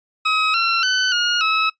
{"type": "tone with pitch steps", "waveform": "20% pulse", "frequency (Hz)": [1273, 1359, 1510, 1432, 1293], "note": ["D#6", "F6", "F#6", "F6", "E6"], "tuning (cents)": [39, -48, 35, 43, -34], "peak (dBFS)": -11, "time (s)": [0.25, 1.7], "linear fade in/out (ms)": 10, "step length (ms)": 290, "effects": ["noise-tail reverb RT60 0.1 s tail -19 dB re dry", "resampled to 16000 Hz"]}